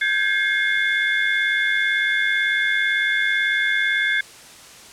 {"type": "tone cluster", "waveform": "sine", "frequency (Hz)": [1585, 1683, 2144, 3471], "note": ["G6", "G#6", "C7", "A7"], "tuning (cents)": [19, 23, 42, -24], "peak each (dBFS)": [-22, -23, -22, -28], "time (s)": [0.01, 4.21], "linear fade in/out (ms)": 5, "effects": ["white hiss -43 dBFS RMS until 4.92 s", "low-pass 9000 Hz 12 dB/octave"]}